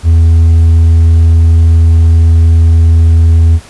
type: tone with hard clipping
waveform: sine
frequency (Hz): 82.41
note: E2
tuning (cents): 0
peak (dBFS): -3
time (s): 0.03-3.6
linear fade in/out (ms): 50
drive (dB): 2
effects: pink hiss -35 dBFS RMS until 3.69 s + resampled to 24000 Hz